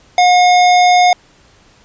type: tone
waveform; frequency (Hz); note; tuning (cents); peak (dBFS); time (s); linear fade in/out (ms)
square; 720; F#5; -47; -7; 0.18-1.13; 2
effects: pink hiss -48 dBFS RMS until 1.84 s + resampled to 16000 Hz